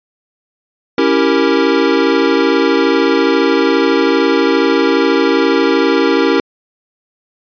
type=chord; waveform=square; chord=C# diminished seventh; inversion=none; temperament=equal; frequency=277.2 / 329.6 / 392 / 466.2 Hz; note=C#4 / E4 / G4 / Bb4; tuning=0 / 0 / 0 / 0 cents; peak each=-16 dBFS; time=0.98-6.4 s; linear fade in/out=2 ms; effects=resampled to 11025 Hz